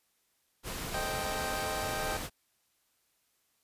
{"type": "noise", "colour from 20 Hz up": "pink", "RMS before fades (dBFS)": -38, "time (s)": [0.63, 2.3], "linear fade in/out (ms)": 50}
{"type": "chord", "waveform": "25% pulse", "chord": "A half-diminished seventh", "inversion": "none", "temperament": "equal", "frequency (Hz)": [440, 523.3, 622.3, 784], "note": ["A4", "C5", "Eb5", "G5"], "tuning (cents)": [0, 0, 0, 0], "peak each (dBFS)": [-39, -39, -35, -33], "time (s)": [0.94, 2.17], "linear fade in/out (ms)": 2}
{"effects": ["white hiss -74 dBFS RMS until 3.63 s", "resampled to 32000 Hz"]}